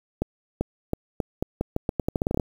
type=accelerating click train; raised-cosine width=2 ms; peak=-10 dBFS; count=17; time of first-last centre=0.22-2.398 s; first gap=390 ms; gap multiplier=0.83; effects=7-bit